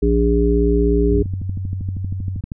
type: harmonic tone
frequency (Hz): 58.27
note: A#1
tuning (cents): 0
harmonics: 1 / 3 / 5 / 7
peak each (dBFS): -16 / -22 / -20 / -17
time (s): 0.02-1.23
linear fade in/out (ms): 10
type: tone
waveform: sine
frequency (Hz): 94.1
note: F#2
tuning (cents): +30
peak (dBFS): -22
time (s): 1.1-2.41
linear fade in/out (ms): 10
type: click train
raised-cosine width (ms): 5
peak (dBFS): -15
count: 18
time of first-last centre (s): 1.18-2.519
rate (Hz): 12.7
effects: none